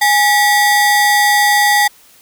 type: ring-modulated tone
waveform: 45% pulse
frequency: 1383 Hz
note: F6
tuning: 17 cents flat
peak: -6 dBFS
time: 0.01-1.88 s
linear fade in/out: 10 ms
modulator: 556 Hz
effects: white hiss -46 dBFS RMS until 2.21 s